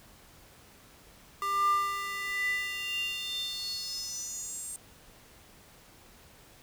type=tone with high-pass filter sweep; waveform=square; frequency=397.6 Hz; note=G4; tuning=25 cents sharp; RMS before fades=-33 dBFS; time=1.42-4.76 s; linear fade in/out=0 ms; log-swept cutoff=1000 to 8600 Hz; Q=7.9; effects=pink hiss -56 dBFS RMS until 6.62 s